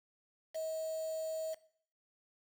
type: tone with quantisation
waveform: sine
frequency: 638 Hz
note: D#5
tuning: 43 cents sharp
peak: -36 dBFS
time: 0.54-1.55 s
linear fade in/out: 20 ms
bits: 8
effects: noise-tail reverb RT60 0.6 s tail -19 dB re dry